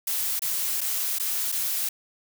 blue noise with dropouts, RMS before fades -27 dBFS, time 0.07-1.89 s, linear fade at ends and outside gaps 5 ms, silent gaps 0.394-0.419 / 0.808-0.813 / 1.186-1.197 / 1.519-1.523 s, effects none

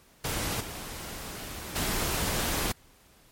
pink noise with level steps, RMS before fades -31 / -39 / -29 dBFS, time 0.24-2.72 s, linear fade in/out 5 ms, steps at 0.6 / 1.75 s, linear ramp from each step 10 ms, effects pink hiss -59 dBFS RMS until 3.31 s + MP3 64 kbps

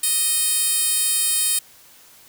10% pulse tone with high-pass filter, 622.3 Hz, D#5, in tune, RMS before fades -20 dBFS, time 0.03-1.59 s, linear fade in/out 5 ms, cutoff 7800 Hz, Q 0.93, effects white hiss -49 dBFS RMS until 2.28 s

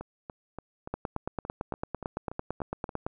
two click trains, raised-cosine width 1 ms, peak -17 / -24 dBFS, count 20 / 11, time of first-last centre 0.94-3.065 / 0.01-2.892 s, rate 8.94 / 3.47 Hz, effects none

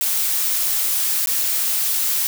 blue noise with dropouts, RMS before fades -20 dBFS, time 0.01-2.27 s, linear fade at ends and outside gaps 0 ms, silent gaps 1.26-1.272 s, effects none

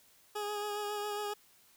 20% pulse tone with vibrato, 415.3 Hz, G#4, in tune, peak -30 dBFS, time 0.35-1.34 s, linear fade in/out 10 ms, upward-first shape sine, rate 7.3 Hz, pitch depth 21 cents each way, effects white hiss -64 dBFS RMS until 1.76 s

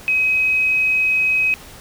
sine tone, 2535 Hz, D#7, 32 cents sharp, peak -14 dBFS, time 0.08-1.54 s, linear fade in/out 0 ms, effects pink hiss -40 dBFS RMS until 1.8 s

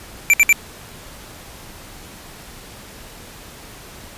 square tone bursts, 2346 Hz, D7, 2 cents flat, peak -9 dBFS, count 3, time 0.3-0.527 s, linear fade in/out 0 ms, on 35 ms, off 61 ms, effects pink hiss -39 dBFS RMS until 4.17 s + resampled to 32000 Hz

